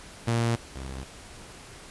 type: tone pair in turn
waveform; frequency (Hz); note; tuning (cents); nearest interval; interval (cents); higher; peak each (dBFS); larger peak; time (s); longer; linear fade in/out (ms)
sawtooth; 116.54 / 65.98; A#2 / C2; 0 / +15; minor seventh; 985; first; -19 / -31; first; 0.27-0.56 / 0.75-1.04; neither; 10
effects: pink hiss -46 dBFS RMS until 1.9 s + resampled to 24000 Hz